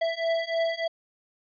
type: beating tone pair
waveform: square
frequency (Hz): 660 / 663.3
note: E5 / E5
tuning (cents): +2 / +11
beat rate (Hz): 3.3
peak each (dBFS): -29 / -28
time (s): 0.01-0.88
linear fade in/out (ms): 10
effects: resampled to 11025 Hz